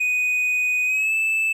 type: tone with pitch glide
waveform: triangle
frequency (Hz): 2489 to 2631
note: D#7 to E7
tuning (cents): 0 to -4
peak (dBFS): -17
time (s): 0-1.53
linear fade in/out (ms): 10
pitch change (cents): +96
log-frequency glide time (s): 0.85-1.14
effects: none